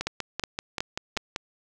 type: two click trains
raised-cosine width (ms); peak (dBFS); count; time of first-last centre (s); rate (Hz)
0.2; -10 / -12; 4 / 8; 0.07-1.173 / 0.01-1.361; 2.72 / 5.18
effects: none